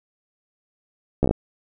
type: slowing click train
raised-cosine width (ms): 2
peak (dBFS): -5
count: 6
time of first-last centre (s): 1.23-1.311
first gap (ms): 14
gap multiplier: 1.07
effects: none